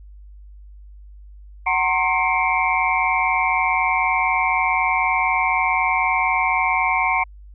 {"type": "tone cluster", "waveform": "sine", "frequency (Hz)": [749, 920, 1064, 2143, 2313], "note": ["F#5", "A#5", "C6", "C7", "D7"], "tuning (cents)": [21, -23, 29, 41, -27], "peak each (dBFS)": -23, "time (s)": [1.66, 7.24], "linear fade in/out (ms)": 10, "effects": ["added 50 Hz sine -39 dBFS peak until 7.54 s"]}